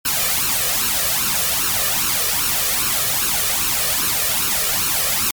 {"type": "noise with flanger", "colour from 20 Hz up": "white", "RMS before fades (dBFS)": -19, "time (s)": [0.05, 5.31], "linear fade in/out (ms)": 5, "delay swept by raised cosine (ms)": [0.72, 1.72], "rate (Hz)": 2.5, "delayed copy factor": 0.7, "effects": ["MP3 96 kbps"]}